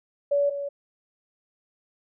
sine tone pair in turn, 570 / 566.1 Hz, C#5 / C#5, +48 / +36 cents, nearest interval unison, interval 12 cents, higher first, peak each -19 / -28 dBFS, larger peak first, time 0.31-0.5 / 0.5-0.69 s, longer neither, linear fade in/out 10 ms, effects none

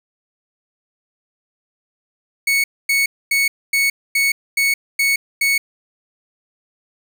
40% pulse tone bursts, 2217 Hz, C#7, in tune, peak -13 dBFS, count 8, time 2.47-5.58 s, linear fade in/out 5 ms, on 170 ms, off 250 ms, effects none

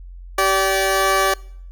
15% pulse tone pair together, 386.2 / 578.6 Hz, G4 / D5, -26 / -26 cents, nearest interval perfect fifth, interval 700 cents, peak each -12 dBFS, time 0.38-1.34 s, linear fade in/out 5 ms, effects noise-tail reverb RT60 0.6 s tail -23 dB re dry + added 44 Hz sine -34 dBFS peak until 1.71 s

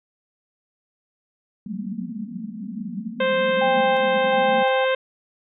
pink band-pass noise, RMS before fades -31 dBFS, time 1.66-4.63 s, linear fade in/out 2 ms, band 180 to 240 Hz, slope 96 dB/octave
harmonic tone, 523.3 Hz, C5, in tune, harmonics 1 / 2 / 3 / 4 / 5 / 6 / 7, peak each -19 / -28 / -27 / -31 / -32 / -34 / -36 dBFS, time 3.2-4.95 s, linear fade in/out 5 ms
sine tone with tremolo, 796 Hz, G5, 26 cents sharp, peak -20 dBFS, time 3.61-4.85 s, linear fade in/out 10 ms, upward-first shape square, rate 1.4 Hz, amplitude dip 40%
effects none

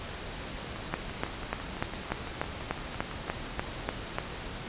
two click trains, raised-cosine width 0.5 ms, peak -24 / -13 dBFS, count 16 / 12, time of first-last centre 0.76-3.281 / 0.94-4.185 s, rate 5.95 / 3.39 Hz, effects pink hiss -39 dBFS RMS until 4.68 s + resampled to 8000 Hz

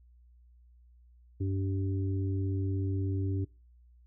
harmonic tone, 96.5 Hz, G2, 27 cents flat, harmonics 1 / 3 / 4, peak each -29 / -36 / -41 dBFS, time 1.4-3.45 s, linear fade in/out 10 ms, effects noise-tail reverb RT60 0.3 s tail -23 dB re dry + added 60 Hz sine -56 dBFS peak until 4.06 s

